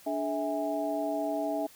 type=tone cluster; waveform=sine; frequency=291.4 / 424.2 / 652 / 819 Hz; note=D4 / G#4 / E5 / G#5; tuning=-13 / +37 / -19 / -24 cents; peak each=-33 / -40 / -31 / -37 dBFS; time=0.06-1.67 s; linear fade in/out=10 ms; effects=white hiss -55 dBFS RMS until 1.75 s